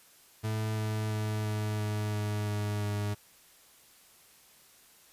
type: tone with pitch steps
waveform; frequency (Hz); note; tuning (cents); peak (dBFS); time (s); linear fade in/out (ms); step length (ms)
40% pulse; 109 / 108.18 / 107.38 / 106.57 / 105.77 / 104.98 / 104.2 / 103.42; A2 / A2 / A2 / G#2 / G#2 / G#2 / G#2 / G#2; -16 / -29 / -42 / +45 / +32 / +19 / +6 / -7; -29; 0.43-3.15; 20; 340
effects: white hiss -59 dBFS RMS until 5.12 s + resampled to 32000 Hz